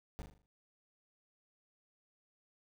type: noise with echo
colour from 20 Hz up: brown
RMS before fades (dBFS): -43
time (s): 0.19-0.22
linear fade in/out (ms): 0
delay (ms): 40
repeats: 6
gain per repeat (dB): -6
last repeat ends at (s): 0.46
effects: none